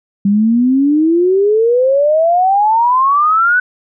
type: exponential sweep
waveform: sine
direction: up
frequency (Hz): 196 to 1509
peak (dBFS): -8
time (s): 0.25-3.6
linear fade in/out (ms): 5
effects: none

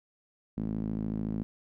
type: tone with band-pass filter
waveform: sawtooth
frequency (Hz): 53.7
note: A1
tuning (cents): -41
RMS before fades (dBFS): -33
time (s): 0.57-1.43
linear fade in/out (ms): 0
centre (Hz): 220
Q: 3
effects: none

